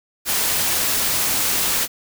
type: noise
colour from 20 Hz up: white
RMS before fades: -20 dBFS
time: 0.25-1.88 s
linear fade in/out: 50 ms
effects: none